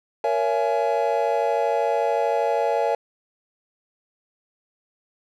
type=chord; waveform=triangle; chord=A# half-diminished seventh; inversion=none; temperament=just; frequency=466.2 / 559.4 / 671.3 / 839.1 Hz; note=A#4 / C#5 / E5 / G#5; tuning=0 / +16 / +31 / +18 cents; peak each=-23 dBFS; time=0.24-2.95 s; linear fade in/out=2 ms; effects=none